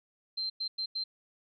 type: tone bursts at uneven times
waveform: sine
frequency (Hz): 4133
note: C8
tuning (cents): -22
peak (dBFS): -31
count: 4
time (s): 0.37-0.5 / 0.6-0.68 / 0.78-0.86 / 0.95-1.04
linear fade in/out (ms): 10
effects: none